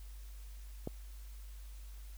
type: click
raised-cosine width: 2 ms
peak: -24 dBFS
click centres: 0.874 s
effects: added 50 Hz sine -46 dBFS peak until 2.17 s + white hiss -62 dBFS RMS until 2.17 s